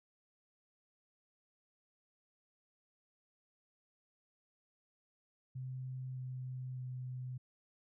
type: tone with pitch steps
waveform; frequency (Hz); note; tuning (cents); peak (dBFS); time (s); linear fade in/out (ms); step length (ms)
sine; 129.3 / 128.18 / 127.08; C3 / C3 / B2; -20 / -35 / +50; -40; 5.55-7.38; 10; 610
effects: none